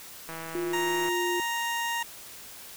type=click train; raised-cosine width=0.5 ms; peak=-24 dBFS; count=131; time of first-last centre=0.29-1.088 s; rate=163 Hz
type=tone with pitch glide; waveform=sine; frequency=350 to 353.7 Hz; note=F4 to F4; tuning=+4 to +22 cents; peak=-28 dBFS; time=0.55-1.4 s; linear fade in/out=0 ms; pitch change=+18 cents; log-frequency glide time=0.67-0.99 s
type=tone; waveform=20% pulse; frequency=934 Hz; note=A#5; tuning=3 cents sharp; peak=-23 dBFS; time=0.73-2.03 s; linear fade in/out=5 ms
effects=white hiss -45 dBFS RMS until 2.76 s